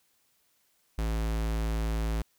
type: tone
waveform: square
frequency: 55 Hz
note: A1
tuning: in tune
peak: -28 dBFS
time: 0.98-2.22 s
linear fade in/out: 5 ms
effects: white hiss -70 dBFS RMS until 2.38 s